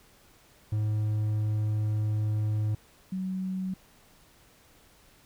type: tone pair in turn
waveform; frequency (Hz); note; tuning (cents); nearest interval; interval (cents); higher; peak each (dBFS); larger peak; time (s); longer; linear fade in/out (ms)
triangle / sine; 106.8 / 187.51; G#2 / F#3; +49 / +23; minor seventh; 974; second; -23 / -29; first; 0.72-2.75 / 3.12-3.74; first; 5
effects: pink hiss -59 dBFS RMS until 5.25 s